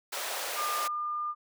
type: high-pass noise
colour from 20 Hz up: pink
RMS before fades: -35 dBFS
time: 0.12-0.88 s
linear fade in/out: 10 ms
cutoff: 520 Hz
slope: 24 dB/octave
type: tone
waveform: sine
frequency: 1205 Hz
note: D6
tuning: 44 cents sharp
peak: -30 dBFS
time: 0.55-1.35 s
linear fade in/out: 50 ms
effects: none